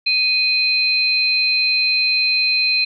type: tone pair together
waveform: sine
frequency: 2489 / 4115 Hz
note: D#7 / C8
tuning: 0 / -30 cents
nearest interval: major sixth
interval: 870 cents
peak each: -17 dBFS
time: 0.06-2.85 s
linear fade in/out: 10 ms
effects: none